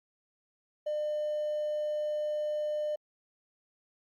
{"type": "tone with hard clipping", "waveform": "triangle", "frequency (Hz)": 602, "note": "D5", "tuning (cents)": 43, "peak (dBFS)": -30, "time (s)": [0.86, 2.96], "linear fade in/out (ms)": 10, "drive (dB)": 4, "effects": ["Opus 48 kbps"]}